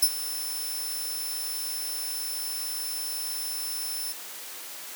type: tone with ADSR envelope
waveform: 5% pulse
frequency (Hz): 5320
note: E8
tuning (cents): +15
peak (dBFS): -10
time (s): 0.02-4.13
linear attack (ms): 10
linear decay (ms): 58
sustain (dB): -15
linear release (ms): 14
effects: white hiss -40 dBFS RMS until 4.95 s + high-pass 300 Hz 12 dB/octave